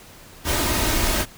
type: noise with comb filter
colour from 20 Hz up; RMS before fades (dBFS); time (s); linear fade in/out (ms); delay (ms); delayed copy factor
pink; -21; 0.44-1.26; 50; 3.2; +0.5
effects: pink hiss -45 dBFS RMS until 1.37 s